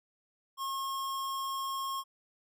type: tone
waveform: square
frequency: 1081 Hz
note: C#6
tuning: 44 cents flat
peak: -34 dBFS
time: 0.57-2.04 s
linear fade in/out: 50 ms
effects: none